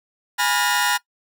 sawtooth tone cluster, 828 / 980 / 1419 / 1827 Hz, G#5 / B5 / F6 / A#6, -5 / -14 / +27 / -35 cents, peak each -20 dBFS, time 0.38-0.98 s, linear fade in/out 20 ms, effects noise-tail reverb RT60 0.1 s tail -20 dB re dry

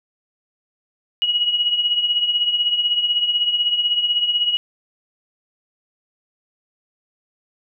sine tone with tremolo, 2906 Hz, F#7, 32 cents flat, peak -13 dBFS, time 1.22-4.57 s, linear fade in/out 0 ms, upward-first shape triangle, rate 16 Hz, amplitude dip 70%, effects none

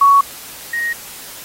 sine tone pair in turn, 1118 / 1873.7 Hz, C#6 / A#6, +14 / +8 cents, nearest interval major sixth, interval 894 cents, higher second, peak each -6 / -17 dBFS, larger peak first, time 0.01-0.21 / 0.73-0.93 s, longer neither, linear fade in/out 5 ms, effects white hiss -34 dBFS RMS until 1.44 s + AAC 48 kbps

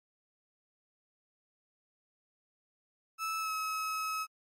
35% pulse tone with pitch glide, 1309 to 1284.3 Hz, E6 to E6, -13 to -46 cents, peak -31 dBFS, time 3.18-4.27 s, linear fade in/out 50 ms, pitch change -33 cents, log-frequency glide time 3.39-3.52 s, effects MP3 64 kbps

